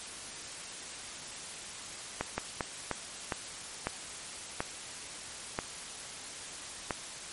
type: slowing click train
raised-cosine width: 0.5 ms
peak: -15 dBFS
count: 9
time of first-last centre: 2.21-6.908 s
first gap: 170 ms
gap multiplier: 1.34
effects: white hiss -43 dBFS RMS until 7.32 s + MP3 48 kbps